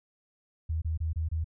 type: tone bursts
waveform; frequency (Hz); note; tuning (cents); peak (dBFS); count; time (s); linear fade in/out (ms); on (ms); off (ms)
sine; 80.1; E2; -49; -27; 5; 0.69-1.444; 10; 130; 26
effects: none